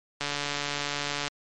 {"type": "click train", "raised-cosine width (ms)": 0.2, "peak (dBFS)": -12, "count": 155, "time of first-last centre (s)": [0.21, 1.279], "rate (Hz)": 144, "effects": ["MP3 48 kbps"]}